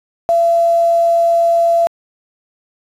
sine tone with quantisation, 677 Hz, E5, 46 cents sharp, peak -9 dBFS, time 0.29-1.87 s, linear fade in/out 0 ms, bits 6, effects resampled to 32000 Hz

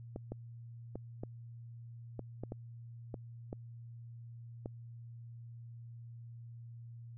clicks, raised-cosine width 2 ms, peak -27 dBFS, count 10, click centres 0.161 / 0.32 / 0.956 / 1.235 / 2.193 / 2.436 / 2.521 / 3.142 / 3.529 / 4.659 s, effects added 117 Hz sine -47 dBFS peak until 7.17 s

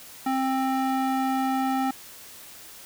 square tone with band-pass filter, 264.2 Hz, C4, 17 cents sharp, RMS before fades -25 dBFS, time 0.26-1.91 s, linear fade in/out 5 ms, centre 760 Hz, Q 1, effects white hiss -45 dBFS RMS until 2.85 s

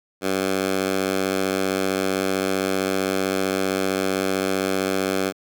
10% pulse tone with high-pass filter, 95.5 Hz, G2, 45 cents flat, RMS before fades -23 dBFS, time 0.21-5.33 s, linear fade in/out 50 ms, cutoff 250 Hz, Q 0.78, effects none

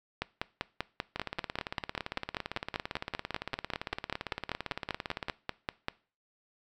two click trains, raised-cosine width 0.3 ms, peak -15 / -18 dBFS, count 30 / 74, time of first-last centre 0.22-5.884 / 1.16-5.284 s, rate 5.12 / 17.7 Hz, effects noise-tail reverb RT60 0.4 s tail -21 dB re dry

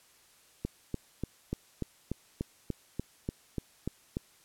click train, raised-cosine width 3 ms, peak -19 dBFS, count 13, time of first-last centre 0.65-4.169 s, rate 3.41 Hz, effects white hiss -62 dBFS RMS until 4.44 s + low-pass 12000 Hz 12 dB/octave

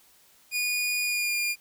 sawtooth tone with pitch glide, 2452 to 2413 Hz, D#7 to D7, -26 to +46 cents, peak -22 dBFS, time 0.51-1.56 s, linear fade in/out 50 ms, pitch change -28 cents, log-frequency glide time 1.02-1.34 s, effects white hiss -59 dBFS RMS until 1.6 s

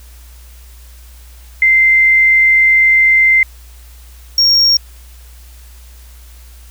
sine / triangle tone pair in turn, 2082 / 5558 Hz, C7 / F8, -9 / -9 cents, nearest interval octave + perfect fourth, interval 1700 cents, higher second, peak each -6 dBFS, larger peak neither, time 1.62-3.43 / 4.38-4.77 s, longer first, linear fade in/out 2 ms, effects added 60 Hz sine -35 dBFS peak until 6.7 s + white hiss -45 dBFS RMS until 6.7 s

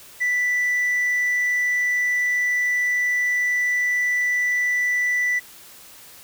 sine tone with tanh clipping, 1975.5 Hz, B6, in tune, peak -19 dBFS, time 0.2-5.4 s, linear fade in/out 20 ms, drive 1 dB, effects white hiss -45 dBFS RMS until 6.23 s

